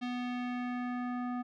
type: tone with low-pass filter sweep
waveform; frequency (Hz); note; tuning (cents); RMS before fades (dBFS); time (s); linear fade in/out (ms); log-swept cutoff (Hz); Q
square; 246.6; B3; -2; -36; 0.01-1.43; 20; 3500 to 1200; 1.5
effects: none